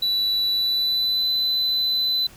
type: tone with pitch glide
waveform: triangle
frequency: 3951 to 4013 Hz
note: B7 to B7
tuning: 0 to +27 cents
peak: -18 dBFS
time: 0.02-2.27 s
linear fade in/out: 5 ms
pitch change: +27 cents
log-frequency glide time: 0.51-1.29 s
effects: pink hiss -48 dBFS RMS until 2.36 s